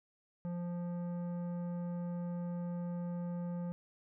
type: tone with tanh clipping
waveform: triangle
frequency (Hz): 174.61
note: F3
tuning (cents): 0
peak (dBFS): -38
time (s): 0.45-3.72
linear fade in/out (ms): 0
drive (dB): 16
effects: none